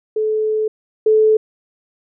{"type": "tone pair in turn", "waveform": "sine", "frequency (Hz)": [432.7, 434.2], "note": ["A4", "A4"], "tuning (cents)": [-29, -23], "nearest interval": "unison", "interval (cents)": 6, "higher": "second", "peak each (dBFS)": [-15, -9], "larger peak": "second", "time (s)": [[0.16, 0.68], [1.06, 1.37]], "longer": "first", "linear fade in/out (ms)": 5, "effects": []}